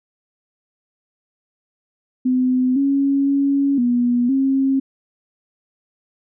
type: tone with pitch steps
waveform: sine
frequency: 254.5 / 276.9 / 278.6 / 242.7 / 269.2 Hz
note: C4 / C#4 / C#4 / B3 / C4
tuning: -48 / -2 / +9 / -30 / +49 cents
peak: -14 dBFS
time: 2.25-4.8 s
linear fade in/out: 10 ms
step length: 510 ms
effects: none